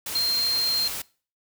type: tone in noise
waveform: sine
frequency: 4186 Hz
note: C8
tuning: in tune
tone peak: -21 dBFS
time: 0.15-0.88 s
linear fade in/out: 5 ms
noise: white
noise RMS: -32 dBFS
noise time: 0.06-1.02 s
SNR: +8 dB
effects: noise-tail reverb RT60 0.4 s tail -22 dB re dry